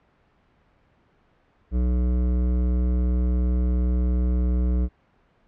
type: tone with hard clipping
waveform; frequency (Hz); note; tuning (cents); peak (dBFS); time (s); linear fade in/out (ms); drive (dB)
sine; 61.4; B1; -9; -21; 1.71-4.89; 50; 13
effects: pink hiss -62 dBFS RMS until 5.47 s + low-pass 2000 Hz 12 dB/octave